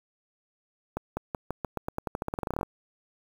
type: accelerating click train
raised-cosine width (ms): 1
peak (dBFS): -16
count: 22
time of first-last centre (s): 0.97-2.631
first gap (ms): 200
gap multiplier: 0.89
effects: 7-bit